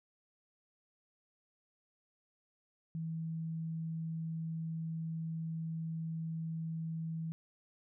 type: tone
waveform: sine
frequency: 162.3 Hz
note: E3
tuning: 27 cents flat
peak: -36 dBFS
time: 2.95-7.32 s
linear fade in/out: 0 ms
effects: none